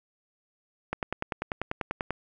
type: click train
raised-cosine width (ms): 0.5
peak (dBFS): -14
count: 13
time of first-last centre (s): 0.93-2.106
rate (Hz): 10.2
effects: none